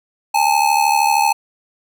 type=ring-modulated tone; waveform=square; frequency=855 Hz; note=A5; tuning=50 cents flat; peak=-10 dBFS; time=0.34-1.33 s; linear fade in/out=10 ms; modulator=36.5 Hz; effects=none